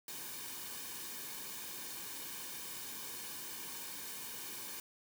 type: noise with comb filter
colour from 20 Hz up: white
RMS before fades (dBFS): -45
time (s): 0.08-4.8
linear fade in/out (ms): 2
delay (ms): 1.5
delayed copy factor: -0.65
effects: none